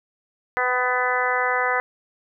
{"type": "harmonic tone with a mistuned harmonic", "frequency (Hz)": 250, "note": "B3", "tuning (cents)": 21, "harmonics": [2, 3, 4, 5, 6, 7, 8], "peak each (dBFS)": [-27, -27, -27, -27, -27, -27, -27], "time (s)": [0.57, 1.8], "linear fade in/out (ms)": 0, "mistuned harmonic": 3, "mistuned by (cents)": 17, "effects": []}